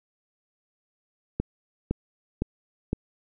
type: click train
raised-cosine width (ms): 3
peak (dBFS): -12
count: 4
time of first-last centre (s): 1.4-2.931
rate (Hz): 1.96
effects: none